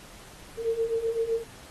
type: beating tone pair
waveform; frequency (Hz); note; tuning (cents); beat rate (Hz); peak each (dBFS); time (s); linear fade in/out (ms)
sine; 450 / 457.9; A4 / A#4; +39 / -31; 7.9; -30 / -26; 0.57-1.44; 50
effects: pink hiss -49 dBFS RMS until 1.7 s + AAC 32 kbps